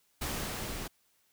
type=noise with level ramp; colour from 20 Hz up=pink; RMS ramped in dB=-34 to -40 dBFS; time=0.21-0.88 s; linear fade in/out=10 ms; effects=white hiss -71 dBFS RMS until 1.32 s